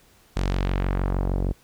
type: tone with low-pass filter sweep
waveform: sawtooth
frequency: 46.5 Hz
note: F#1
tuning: 9 cents sharp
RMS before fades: -24 dBFS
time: 0.36-1.53 s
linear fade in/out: 10 ms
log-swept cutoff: 7100 to 440 Hz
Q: 1
effects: pink hiss -57 dBFS RMS until 1.63 s